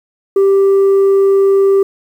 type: tone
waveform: sine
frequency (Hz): 392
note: G4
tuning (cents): 0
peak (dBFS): -4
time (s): 0.36-1.83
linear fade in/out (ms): 5
effects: tanh soft clip ceiling -6 dBFS + 7-bit